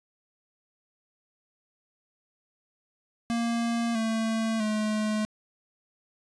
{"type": "tone with pitch steps", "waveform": "square", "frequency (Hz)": [233.1, 223.5, 214.2], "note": ["A#3", "A3", "A3"], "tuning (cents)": [0, 27, -46], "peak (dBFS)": -26, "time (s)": [3.3, 5.25], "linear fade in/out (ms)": 0, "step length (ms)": 650, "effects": ["resampled to 22050 Hz", "10-bit"]}